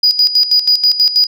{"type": "tone with tremolo", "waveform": "sine", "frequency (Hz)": 4919, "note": "D#8", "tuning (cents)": -21, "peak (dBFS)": -5, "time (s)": [0.03, 1.27], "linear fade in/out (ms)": 5, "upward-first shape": "square", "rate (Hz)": 6.2, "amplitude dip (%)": 75, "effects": ["tanh soft clip ceiling -3 dBFS"]}